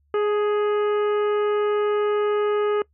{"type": "harmonic tone with a mistuned harmonic", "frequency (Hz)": 416.4, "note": "G#4", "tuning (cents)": 5, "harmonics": [1, 2, 3, 4, 5, 6, 7], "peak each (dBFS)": [-19, -35, -29, -38, -42, -46, -44], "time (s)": [0.14, 2.82], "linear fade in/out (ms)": 2, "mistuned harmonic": 2, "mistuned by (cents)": 27, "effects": ["noise-tail reverb RT60 0.1 s tail -23 dB re dry", "added 72 Hz sine -61 dBFS peak until 2.93 s"]}